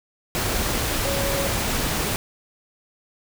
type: tone in noise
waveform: sine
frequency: 554.4 Hz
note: C#5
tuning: in tune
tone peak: -26 dBFS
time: 1.05-1.47 s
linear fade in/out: 0 ms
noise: pink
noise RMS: -24 dBFS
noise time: 0.35-2.16 s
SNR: -5 dB
effects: none